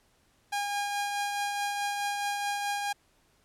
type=tone with tremolo; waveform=sawtooth; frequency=813 Hz; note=G#5; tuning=37 cents flat; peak=-24 dBFS; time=0.52-2.93 s; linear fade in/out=10 ms; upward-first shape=triangle; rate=4.7 Hz; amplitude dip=35%; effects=pink hiss -67 dBFS RMS until 3.44 s + low-pass 12000 Hz 12 dB/octave